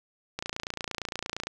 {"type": "click train", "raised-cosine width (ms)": 0.2, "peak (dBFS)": -15, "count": 32, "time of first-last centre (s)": [0.39, 1.47], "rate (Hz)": 28.7, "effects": []}